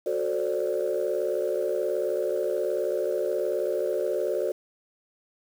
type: chord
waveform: sine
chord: D dominant seventh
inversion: first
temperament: just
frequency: 367.1 / 440.5 / 528.6 / 587.3 Hz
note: F#4 / A4 / C5 / D5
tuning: -14 / +2 / +18 / 0 cents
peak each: -29 dBFS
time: 0.06-4.52 s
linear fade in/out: 5 ms
effects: tanh soft clip ceiling -17 dBFS + 8-bit